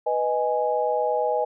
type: chord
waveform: sine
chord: G# minor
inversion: first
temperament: equal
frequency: 493.9 / 622.3 / 830.6 Hz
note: B4 / D#5 / G#5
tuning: 0 / 0 / 0 cents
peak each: -25 dBFS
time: 0.06-1.45 s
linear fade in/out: 10 ms
effects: none